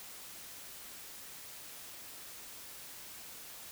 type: silence
effects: white hiss -49 dBFS RMS until 3.71 s